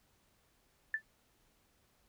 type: tone with exponential decay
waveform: sine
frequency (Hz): 1760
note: A6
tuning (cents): 0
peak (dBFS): -27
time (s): 0.94-1.02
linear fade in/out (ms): 2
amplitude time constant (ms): 17
effects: pink hiss -72 dBFS RMS until 2.08 s